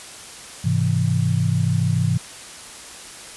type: chord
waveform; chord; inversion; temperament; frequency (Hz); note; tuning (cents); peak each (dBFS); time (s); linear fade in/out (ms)
sine; Ab augmented; none; equal; 103.83 / 130.81 / 164.81; Ab2 / C3 / E3; 0 / 0 / 0; -21; 0.64-2.18; 10
effects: white hiss -38 dBFS RMS until 3.36 s + resampled to 24000 Hz